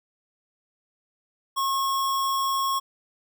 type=tone with sample-and-hold; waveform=sine; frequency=1083 Hz; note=C#6; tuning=41 cents flat; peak=-22 dBFS; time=1.56-2.8 s; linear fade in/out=20 ms; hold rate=4410 Hz; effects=none